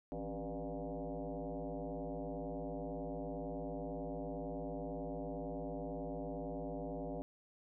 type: tone with frequency modulation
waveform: sine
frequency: 158 Hz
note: D#3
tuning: 27 cents sharp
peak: -39 dBFS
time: 0.12-7.22 s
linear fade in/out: 0 ms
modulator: 109 Hz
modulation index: 5.1
effects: none